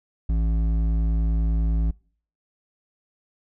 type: tone with hard clipping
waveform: sine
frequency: 55 Hz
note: A1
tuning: in tune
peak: -21 dBFS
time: 0.29-1.91 s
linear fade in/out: 5 ms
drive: 9 dB
effects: noise-tail reverb RT60 0.5 s tail -26 dB re dry